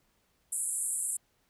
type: band-pass noise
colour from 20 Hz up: pink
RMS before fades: -33 dBFS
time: 0.52-1.17 s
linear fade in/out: 5 ms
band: 7800 to 11000 Hz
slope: 96 dB/octave
effects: pink hiss -72 dBFS RMS until 1.49 s